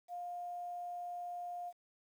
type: tone with quantisation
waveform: sine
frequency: 706 Hz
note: F5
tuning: 19 cents sharp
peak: -40 dBFS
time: 0.08-1.73 s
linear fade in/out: 50 ms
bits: 11
effects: none